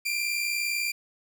sawtooth tone pair together, 2349 / 2409 Hz, D7 / D7, 0 / +43 cents, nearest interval unison, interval 43 cents, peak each -26 dBFS, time 0.05-0.92 s, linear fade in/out 10 ms, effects 9-bit

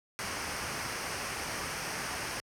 pink noise with comb filter, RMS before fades -36 dBFS, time 0.19-2.4 s, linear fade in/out 0 ms, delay 0.27 ms, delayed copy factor -0.55, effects high-pass 60 Hz 12 dB/octave + low-pass 10000 Hz 12 dB/octave

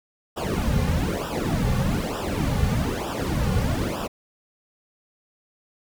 brown noise with flanger, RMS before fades -24 dBFS, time 0.36-4.08 s, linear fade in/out 20 ms, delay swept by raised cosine 0.46 to 3.16 ms, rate 1.1 Hz, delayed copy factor -1, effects none

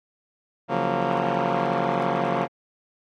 10% pulse chord, Gb major seventh, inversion second, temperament just, 138.75 / 173.43 / 185 / 231.2 Hz, Db3 / F3 / Gb3 / Bb3, +2 / -12 / 0 / -14 cents, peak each -21 / -20 / -21 / -19 dBFS, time 0.68-2.48 s, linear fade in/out 50 ms, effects low-pass 2000 Hz 12 dB/octave + AAC 48 kbps

